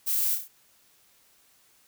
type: noise with echo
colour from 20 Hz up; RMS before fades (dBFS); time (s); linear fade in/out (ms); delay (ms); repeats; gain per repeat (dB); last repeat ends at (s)
violet; -27; 0.06-0.36; 20; 31; 4; -5; 0.484
effects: white hiss -62 dBFS RMS until 1.87 s